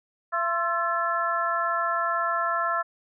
sine tone cluster, 677 / 1055 / 1339 / 1728 Hz, E5 / C6 / E6 / A6, +46 / +14 / +27 / -32 cents, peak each -30 / -29 / -26 / -31 dBFS, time 0.32-2.83 s, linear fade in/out 20 ms, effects none

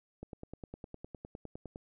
click train, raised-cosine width 2 ms, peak -30 dBFS, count 16, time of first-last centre 0.23-1.759 s, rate 9.81 Hz, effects none

